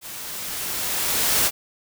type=noise with level ramp; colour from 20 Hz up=white; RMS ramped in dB=-36 to -18 dBFS; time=0.01-1.51 s; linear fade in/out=50 ms; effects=none